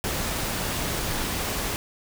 pink noise, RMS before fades -28 dBFS, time 0.04-1.76 s, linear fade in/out 0 ms, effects none

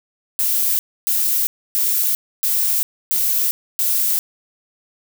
violet noise bursts, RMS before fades -18 dBFS, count 6, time 0.39-4.19 s, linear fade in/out 0 ms, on 400 ms, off 280 ms, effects none

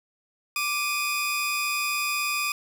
sawtooth tone pair together, 1174.7 / 2489 Hz, D6 / D#7, 0 / 0 cents, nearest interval octave + minor second, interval 1300 cents, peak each -26 / -23 dBFS, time 0.56-2.52 s, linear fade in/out 2 ms, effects none

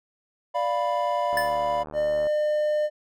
triangle chord, B diminished, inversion first, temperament equal, 587.3 / 698.5 / 987.8 Hz, D5 / F5 / B5, 0 / 0 / 0 cents, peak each -25 dBFS, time 0.54-1.84 s, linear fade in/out 20 ms
click train, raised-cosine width 1 ms, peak -25 dBFS, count 72, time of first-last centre 1.33-2.269 s, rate 75.6 Hz
square tone with exponential decay, 1750 Hz, A6, 10 cents flat, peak -22 dBFS, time 1.37-1.64 s, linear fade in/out 2 ms, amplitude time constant 57 ms
triangle tone, 603 Hz, D5, 46 cents sharp, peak -19 dBFS, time 1.93-2.9 s, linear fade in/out 50 ms
effects none

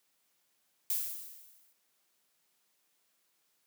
violet noise with exponential decay, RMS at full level -30 dBFS, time 0.9-1.73 s, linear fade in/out 2 ms, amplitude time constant 180 ms, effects white hiss -75 dBFS RMS until 3.66 s + high-pass 150 Hz 12 dB/octave

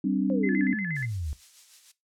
sine chord, G suspended fourth, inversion none, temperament equal with one note detuned, 194.64 / 261.6 / 293.7 Hz, G3 / C4 / D4, -12 / 0 / 0 cents, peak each -27 dBFS, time 0.04-0.74 s, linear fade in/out 5 ms
sine exponential sweep, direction down, 548 to 69.3 Hz, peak -29 dBFS, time 0.3-1.33 s, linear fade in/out 0 ms
sine tone with vibrato, 1883 Hz, A#6, 17 cents sharp, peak -30 dBFS, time 0.43-1.06 s, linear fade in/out 10 ms, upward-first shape square, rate 8.4 Hz, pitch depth 150 cents each way
violet noise with tremolo, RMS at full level -40 dBFS, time 0.95-1.92 s, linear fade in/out 10 ms, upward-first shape sine, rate 6.6 Hz, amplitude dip 45%
effects noise-tail reverb RT60 0.2 s tail -17 dB re dry + low-pass 6000 Hz 12 dB/octave

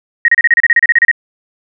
sine tone bursts, 1878 Hz, A#6, 12 cents sharp, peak -4 dBFS, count 14, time 0.25-1.114 s, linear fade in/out 2 ms, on 32 ms, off 32 ms, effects none

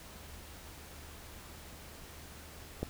click, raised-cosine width 2 ms, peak -20 dBFS, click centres 2.83 s, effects added 75 Hz sine -53 dBFS peak until 2.89 s + pink hiss -51 dBFS RMS until 2.89 s

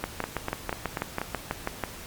two click trains, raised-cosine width 0.5 ms, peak -13 / -12 dBFS, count 5 / 12, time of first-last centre 0.24-1.216 / 0.04-1.837 s, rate 4.1 / 6.12 Hz, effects pink hiss -42 dBFS RMS until 2.06 s + MP3 96 kbps

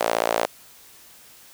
sawtooth tone with high-pass filter, 56.7 Hz, A#1, 47 cents flat, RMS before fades -23 dBFS, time 0-0.46 s, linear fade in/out 10 ms, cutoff 600 Hz, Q 2.5, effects white hiss -49 dBFS RMS until 1.53 s

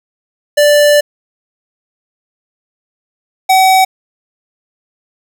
square tone pair in turn, 587.3 / 757.6 Hz, D5 / F#5, 0 / +41 cents, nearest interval major third, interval 441 cents, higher second, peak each -6 dBFS, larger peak neither, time 0.57-1.01 / 3.49-3.85 s, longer first, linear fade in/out 10 ms, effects none

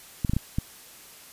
clicks, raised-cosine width 5 ms, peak -12 dBFS, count 5, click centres 0.248 / 0.296 / 0.335 / 0.366 / 0.585 s, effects white hiss -48 dBFS RMS until 1.32 s + resampled to 32000 Hz

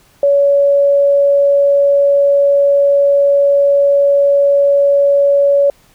sine tone, 564 Hz, C#5, 30 cents sharp, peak -7 dBFS, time 0.23-5.7 s, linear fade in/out 2 ms, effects pink hiss -50 dBFS RMS until 5.94 s

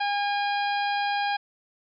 harmonic tone, 813 Hz, G#5, 37 cents flat, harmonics 1 / 2 / 3 / 4 / 5 / 6, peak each -25 / -31 / -35 / -37 / -39 / -41 dBFS, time 0-1.37 s, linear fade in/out 10 ms, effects none

